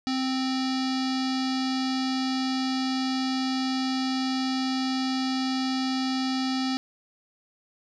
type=tone with low-pass filter; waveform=square; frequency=261.6 Hz; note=C4; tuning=in tune; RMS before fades=-27 dBFS; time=0.07-6.77 s; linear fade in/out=0 ms; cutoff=4700 Hz; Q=4.2; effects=none